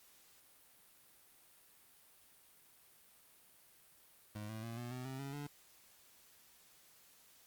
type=tone with pitch steps; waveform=25% pulse; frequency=105.3 / 110.22 / 115.36 / 120.75 / 126.39 / 132.29 / 138.46 / 144.93 Hz; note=G#2 / A2 / A#2 / B2 / B2 / C3 / C#3 / D3; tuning=+24 / +3 / -18 / -39 / +40 / +19 / -2 / -23 cents; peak=-39 dBFS; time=4.35-5.47 s; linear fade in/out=5 ms; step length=140 ms; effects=white hiss -65 dBFS RMS until 7.46 s + Opus 48 kbps